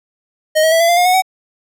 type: tone with pitch steps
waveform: square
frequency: 622.3 / 639.4 / 657 / 675.1 / 693.7 / 712.8 / 732.4 / 752.5 Hz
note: D#5 / D#5 / E5 / E5 / F5 / F5 / F#5 / F#5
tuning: 0 / +47 / -6 / +41 / -12 / +35 / -18 / +29 cents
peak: -10 dBFS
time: 0.55-1.222 s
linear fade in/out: 20 ms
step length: 84 ms
effects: none